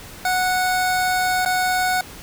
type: tone with dropouts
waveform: 25% pulse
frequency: 737 Hz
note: F#5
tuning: 7 cents flat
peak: -14 dBFS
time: 0.25-2.01 s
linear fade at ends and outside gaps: 2 ms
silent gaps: 1.45-1.459 s
effects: pink hiss -39 dBFS RMS until 2.22 s